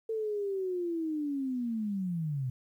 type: linear sweep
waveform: sine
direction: down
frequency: 450 to 123.3 Hz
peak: -30 dBFS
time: 0.09-2.5 s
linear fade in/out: 5 ms
effects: 11-bit